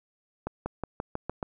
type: accelerating click train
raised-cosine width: 1 ms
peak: -17 dBFS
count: 7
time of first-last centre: 0.47-1.428 s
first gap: 190 ms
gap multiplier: 0.93
effects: none